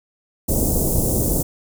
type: band-stop noise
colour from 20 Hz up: pink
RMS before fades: -19 dBFS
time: 0.48-1.43 s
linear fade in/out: 10 ms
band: 590 to 7700 Hz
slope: 24 dB/octave
effects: none